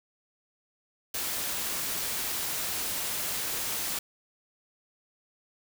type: noise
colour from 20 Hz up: white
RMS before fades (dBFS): -32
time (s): 1.14-3.99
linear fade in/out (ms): 5
effects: none